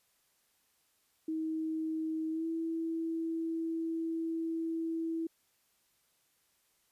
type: tone with pitch glide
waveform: sine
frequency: 317.8 to 327.5 Hz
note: D#4 to E4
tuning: +37 to -11 cents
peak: -32 dBFS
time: 1.28-5.27 s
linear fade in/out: 5 ms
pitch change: +52 cents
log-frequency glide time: 2.31-2.46 s
effects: white hiss -73 dBFS RMS until 6.91 s + resampled to 32000 Hz